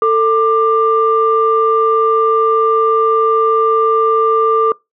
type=tone pair together; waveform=sine; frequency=445.8 / 1187.4 Hz; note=A4 / D6; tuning=+23 / +19 cents; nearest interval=octave + perfect fourth; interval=1696 cents; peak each=-11 dBFS; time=0.02-4.72 s; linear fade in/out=2 ms; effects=noise-tail reverb RT60 0.2 s tail -24 dB re dry + tanh soft clip ceiling -1 dBFS